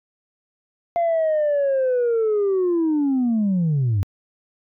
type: linear sweep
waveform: sine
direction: down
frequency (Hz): 692 to 90.9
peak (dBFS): -15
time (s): 0.96-4.03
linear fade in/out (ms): 0
effects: tanh soft clip ceiling -15 dBFS